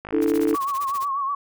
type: click train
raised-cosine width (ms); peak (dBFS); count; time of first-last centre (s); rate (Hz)
0.5; -19; 27; 0.05-0.549; 52.1
type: chord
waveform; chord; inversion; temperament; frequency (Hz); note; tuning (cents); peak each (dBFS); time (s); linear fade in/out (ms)
sine; D suspended second; none; equal; 293.7 / 329.6 / 440; D4 / E4 / A4; 0 / 0 / 0; -22; 0.12-0.56; 20
type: noise with tremolo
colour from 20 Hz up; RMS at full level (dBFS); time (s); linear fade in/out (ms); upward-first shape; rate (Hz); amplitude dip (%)
white; -37; 0.21-1.08; 20; sine; 15; 100
type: tone with vibrato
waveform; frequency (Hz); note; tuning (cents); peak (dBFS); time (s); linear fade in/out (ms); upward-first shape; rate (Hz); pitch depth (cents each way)
sine; 1108.7; C#6; 0; -22; 0.54-1.35; 5; triangle; 8.1; 79
effects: none